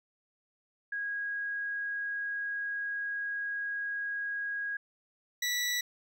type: tone pair in turn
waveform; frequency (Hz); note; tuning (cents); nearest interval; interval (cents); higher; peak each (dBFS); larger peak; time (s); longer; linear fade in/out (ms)
sine / 20% pulse; 1645 / 1956.2; G#6 / B6; -17 / -17; minor third; 300; second; -32 / -24; second; 0.92-4.77 / 5.42-5.81; first; 5
effects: none